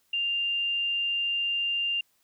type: tone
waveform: sine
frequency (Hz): 2794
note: F7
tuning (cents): 0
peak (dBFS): -25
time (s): 0.13-2.01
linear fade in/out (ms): 5
effects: white hiss -69 dBFS RMS until 2.23 s